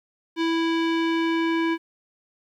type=tone with low-pass filter sweep; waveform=square; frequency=329.6 Hz; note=E4; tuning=in tune; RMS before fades=-23 dBFS; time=0.36-1.78 s; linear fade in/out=50 ms; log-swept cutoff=3600 to 2400 Hz; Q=1.6; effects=10-bit